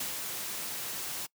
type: noise with ADSR envelope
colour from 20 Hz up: white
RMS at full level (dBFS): -34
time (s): 0-1.27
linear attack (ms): 5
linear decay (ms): 120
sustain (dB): -3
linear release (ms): 21
effects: noise-tail reverb RT60 0.1 s tail -23 dB re dry + high-pass 100 Hz 12 dB/octave